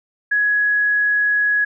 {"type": "tone", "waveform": "sine", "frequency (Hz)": 1675, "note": "G#6", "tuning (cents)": 14, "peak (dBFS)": -14, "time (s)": [0.31, 1.65], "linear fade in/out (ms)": 10, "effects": []}